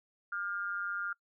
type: tone with amplitude modulation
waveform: sine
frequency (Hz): 1401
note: F6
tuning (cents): +5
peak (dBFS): -30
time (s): 0.32-1.13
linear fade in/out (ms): 5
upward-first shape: sine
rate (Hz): 186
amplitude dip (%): 75
effects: noise-tail reverb RT60 0.1 s tail -24 dB re dry